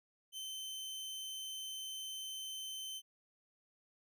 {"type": "tone", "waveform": "sawtooth", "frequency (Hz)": 3081, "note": "G7", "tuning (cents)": -31, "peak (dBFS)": -39, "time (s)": [0.32, 3.02], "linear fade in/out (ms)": 50, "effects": []}